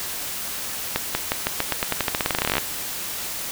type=accelerating click train; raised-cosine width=0.3 ms; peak=-4 dBFS; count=25; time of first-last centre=0.96-2.582 s; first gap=190 ms; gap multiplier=0.89; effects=white hiss -30 dBFS RMS until 3.51 s